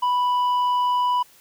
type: tone with tanh clipping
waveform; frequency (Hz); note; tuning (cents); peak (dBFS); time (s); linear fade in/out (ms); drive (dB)
sine; 987.8; B5; 0; -19; 0.02-1.23; 10; 5
effects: white hiss -53 dBFS RMS until 1.4 s